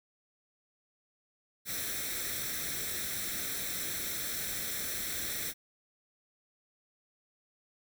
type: noise with comb filter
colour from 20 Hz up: white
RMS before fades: -36 dBFS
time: 1.65-5.54 s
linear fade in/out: 50 ms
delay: 0.52 ms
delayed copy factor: +0.7
effects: none